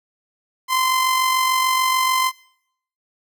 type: tone with amplitude modulation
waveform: sawtooth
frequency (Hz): 1035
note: C6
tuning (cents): -19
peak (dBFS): -11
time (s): 0.68-2.32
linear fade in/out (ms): 50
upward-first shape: sine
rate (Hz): 46.8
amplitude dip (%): 40
effects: noise-tail reverb RT60 0.7 s tail -22 dB re dry